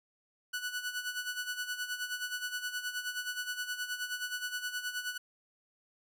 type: tone with tremolo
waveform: sawtooth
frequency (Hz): 1480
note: F#6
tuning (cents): 0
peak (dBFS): -29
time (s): 0.53-5.18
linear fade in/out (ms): 10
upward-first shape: sine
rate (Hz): 9.5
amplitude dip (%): 70
effects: none